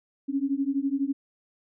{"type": "beating tone pair", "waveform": "sine", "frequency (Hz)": [270, 282], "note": ["C#4", "C#4"], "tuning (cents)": [-45, 30], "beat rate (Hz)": 12, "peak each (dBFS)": [-27, -27], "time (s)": [0.28, 1.13], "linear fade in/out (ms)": 20, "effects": []}